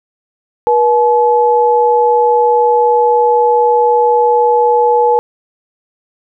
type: tone pair together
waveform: sine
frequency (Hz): 481.1 / 857.2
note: B4 / A5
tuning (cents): -45 / -45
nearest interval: minor seventh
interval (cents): 1000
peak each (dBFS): -10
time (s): 0.67-5.19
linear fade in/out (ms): 0
effects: none